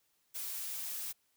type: noise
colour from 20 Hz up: blue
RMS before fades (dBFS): -40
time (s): 0.34-1.13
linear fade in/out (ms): 20
effects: white hiss -75 dBFS RMS until 1.36 s